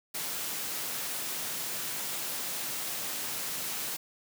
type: high-pass noise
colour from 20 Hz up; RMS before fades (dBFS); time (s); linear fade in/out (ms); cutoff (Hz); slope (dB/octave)
white; -35; 0.14-3.97; 10; 110; 96
effects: none